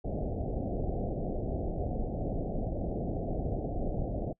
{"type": "low-pass noise", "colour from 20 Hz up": "pink", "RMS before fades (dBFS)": -33, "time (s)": [0.04, 4.33], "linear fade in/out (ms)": 10, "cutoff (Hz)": 750, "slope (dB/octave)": 96, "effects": ["noise-tail reverb RT60 0.1 s tail -25 dB re dry"]}